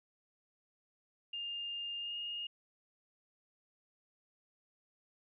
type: tone with pitch glide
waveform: sine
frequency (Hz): 2812 to 2846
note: F7 to F7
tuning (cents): +11 to +32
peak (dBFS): -38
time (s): 1.33-2.47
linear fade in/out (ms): 5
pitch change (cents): +21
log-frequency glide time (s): 1.99-2.15
effects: none